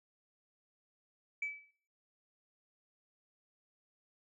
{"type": "tone with exponential decay", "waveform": "sine", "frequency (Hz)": 2300, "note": "D7", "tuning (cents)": -37, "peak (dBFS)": -31, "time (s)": [1.42, 1.71], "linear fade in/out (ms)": 5, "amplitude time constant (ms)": 62, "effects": ["noise-tail reverb RT60 0.5 s tail -17 dB re dry", "tanh soft clip ceiling -29 dBFS"]}